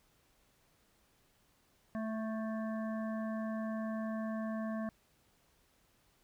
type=harmonic tone with a mistuned harmonic; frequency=219.9 Hz; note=A3; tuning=1 cent flat; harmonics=1 / 3 / 5 / 7 / 8; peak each=-36 / -42 / -48 / -54 / -53 dBFS; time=1.95-4.89 s; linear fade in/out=0 ms; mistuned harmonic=7; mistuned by=+41 cents; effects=pink hiss -71 dBFS RMS until 6.23 s